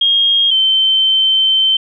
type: tone pair in turn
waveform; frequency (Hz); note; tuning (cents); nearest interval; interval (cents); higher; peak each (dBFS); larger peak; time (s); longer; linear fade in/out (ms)
sine; 3247 / 3096; G#7 / G7; -40 / -22; minor second; 82; first; -9; neither; 0.01-0.51 / 0.51-1.77; second; 5
effects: none